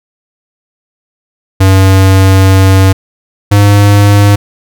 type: tone pair in turn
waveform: square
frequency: 95.6 / 101.87 Hz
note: G2 / G#2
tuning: -43 / -33 cents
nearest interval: minor second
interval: 110 cents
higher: second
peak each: -3 dBFS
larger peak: neither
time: 1.6-2.93 / 3.51-4.36 s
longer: first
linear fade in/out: 10 ms
effects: none